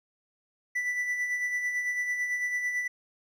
triangle tone with tremolo, 1975.5 Hz, B6, in tune, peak -24 dBFS, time 0.75-2.88 s, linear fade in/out 10 ms, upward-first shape sine, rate 9 Hz, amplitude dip 45%, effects none

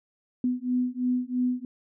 sine beating tone pair, 248.2 / 251.2 Hz, B3 / B3, +9 / +30 cents, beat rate 3 Hz, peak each -27 dBFS, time 0.44-1.65 s, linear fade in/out 2 ms, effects none

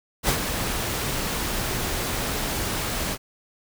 pink noise with ADSR envelope, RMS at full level -20 dBFS, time 0.23-3.18 s, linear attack 56 ms, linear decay 79 ms, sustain -7 dB, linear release 54 ms, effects none

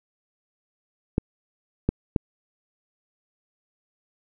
clicks, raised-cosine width 3 ms, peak -7 dBFS, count 3, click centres 1.181 / 1.89 / 2.162 s, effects none

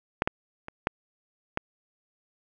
clicks, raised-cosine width 0.5 ms, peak -7 / -9 / -22 / -8 / -11 dBFS, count 5, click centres 0.221 / 0.275 / 0.684 / 0.871 / 1.574 s, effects none

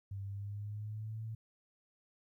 sine tone with pitch glide, 98.6 to 111.32 Hz, G2 to A2, +11 to +21 cents, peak -39 dBFS, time 0.11-1.35 s, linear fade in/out 5 ms, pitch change +210 cents, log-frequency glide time 0.23-1.24 s, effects 13-bit

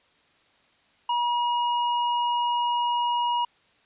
sine tone with hard clipping, 960 Hz, B5, 49 cents flat, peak -24 dBFS, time 1.09-3.45 s, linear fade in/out 5 ms, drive 15 dB, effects white hiss -62 dBFS RMS until 3.85 s + resampled to 8000 Hz

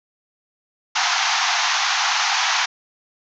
pink band-pass noise, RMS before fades -20 dBFS, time 0.95-2.66 s, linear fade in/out 10 ms, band 720 to 6600 Hz, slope 96 dB/octave, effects none

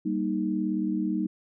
sine chord, Eb major, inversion first, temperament just, 194.45 / 233.3 / 311.1 Hz, G3 / Bb3 / Eb4, -14 / +2 / 0 cents, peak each -29 / -31 / -28 dBFS, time 0.05-1.27 s, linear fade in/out 10 ms, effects none

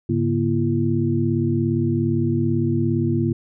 sine tone cluster, 104.6 / 142.1 / 239 / 338.4 Hz, G#2 / C#3 / A#3 / E4, +13 / +43 / +43 / +45 cents, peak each -23 dBFS, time 0.09-3.33 s, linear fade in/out 5 ms, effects none

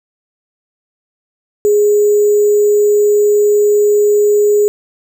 sine tone with sample-and-hold, 415.3 Hz, G#4, in tune, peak -7 dBFS, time 1.65-4.68 s, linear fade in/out 0 ms, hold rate 7350 Hz, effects none

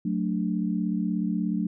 sine chord, D major, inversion first, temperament just, 183.54 / 220.2 / 293.7 Hz, F#3 / A3 / D4, -14 / +2 / 0 cents, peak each -27 / -28 / -31 dBFS, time 0.05-1.67 s, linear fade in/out 5 ms, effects none

